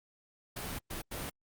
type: noise bursts at uneven times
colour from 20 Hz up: pink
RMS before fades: -39 dBFS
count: 3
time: 0.56-0.79 / 0.9-1.02 / 1.11-1.3 s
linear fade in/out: 10 ms
effects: Opus 48 kbps